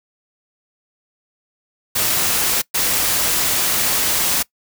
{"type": "noise bursts at uneven times", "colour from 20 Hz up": "white", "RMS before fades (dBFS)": -18, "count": 2, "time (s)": [[1.95, 2.62], [2.74, 4.43]], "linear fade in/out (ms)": 10, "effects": ["noise-tail reverb RT60 0.1 s tail -22 dB re dry"]}